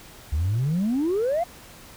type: exponential sweep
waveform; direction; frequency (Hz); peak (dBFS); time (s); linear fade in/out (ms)
sine; up; 69.3 to 724; -19; 0.32-1.44; 10
effects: tanh soft clip ceiling -18 dBFS + pink hiss -46 dBFS RMS until 1.96 s